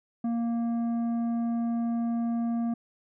sine tone with tanh clipping, 233.1 Hz, A#3, in tune, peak -27 dBFS, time 0.24-2.74 s, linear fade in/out 5 ms, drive 8 dB, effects none

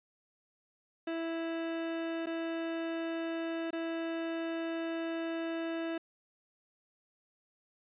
30% pulse tone with dropouts, 329.6 Hz, E4, in tune, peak -31 dBFS, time 1.07-5.98 s, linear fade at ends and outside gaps 5 ms, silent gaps 2.26-2.268 / 3.707-3.729 s, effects resampled to 8000 Hz

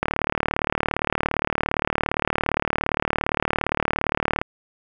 click train, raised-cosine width 0.5 ms, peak -5 dBFS, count 165, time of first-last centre 0.03-4.415 s, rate 37.4 Hz, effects none

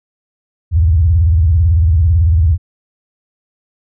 sine tone with vibrato, 81.5 Hz, E2, 19 cents flat, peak -7 dBFS, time 0.71-2.58 s, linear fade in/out 50 ms, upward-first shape square, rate 18 Hz, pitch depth 200 cents each way, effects none

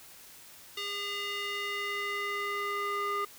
square tone with band-pass filter sweep, 405.8 Hz, G#4, 40 cents flat, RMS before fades -34 dBFS, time 0.77-3.25 s, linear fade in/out 5 ms, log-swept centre 3300 to 1300 Hz, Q 1.9, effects white hiss -52 dBFS RMS until 3.38 s

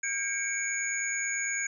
sine tone cluster, 1606 / 2219 / 2328 / 6560 / 6870 Hz, G6 / C#7 / D7 / G#8 / A8, +41 / +1 / -16 / -22 / -42 cents, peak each -33 / -35 / -39 / -38 / -34 dBFS, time 0.03-1.67 s, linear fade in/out 5 ms, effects none

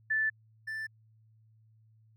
sine / triangle tone pair in turn, 1755 / 1764.8 Hz, A6 / A6, -5 / +5 cents, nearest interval unison, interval 10 cents, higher second, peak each -26 / -33 dBFS, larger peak first, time 0.1-0.3 / 0.67-0.87 s, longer neither, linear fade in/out 10 ms, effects added 110 Hz sine -60 dBFS peak until 2.16 s

